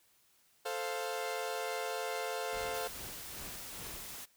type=chord; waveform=sawtooth; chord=F major; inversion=first; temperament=equal; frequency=440 / 523.3 / 698.5 Hz; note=A4 / C5 / F5; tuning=0 / 0 / 0 cents; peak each=-36 dBFS; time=0.65-2.88 s; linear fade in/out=10 ms
type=noise with tremolo; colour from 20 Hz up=pink; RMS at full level=-47 dBFS; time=2.52-4.16 s; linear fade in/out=10 ms; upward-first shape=triangle; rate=2.4 Hz; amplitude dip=85%
type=noise; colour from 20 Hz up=white; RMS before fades=-46 dBFS; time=2.73-4.26 s; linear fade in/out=20 ms
effects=white hiss -69 dBFS RMS until 4.36 s